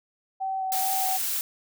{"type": "tone with vibrato", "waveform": "sine", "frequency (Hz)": 763, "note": "G5", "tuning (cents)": -47, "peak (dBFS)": -26, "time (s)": [0.4, 1.18], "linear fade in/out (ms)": 20, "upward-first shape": "square", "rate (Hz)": 2.4, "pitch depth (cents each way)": 10}
{"type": "noise", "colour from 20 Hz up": "blue", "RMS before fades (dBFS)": -28, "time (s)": [0.72, 1.41], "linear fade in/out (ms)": 0}
{"effects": []}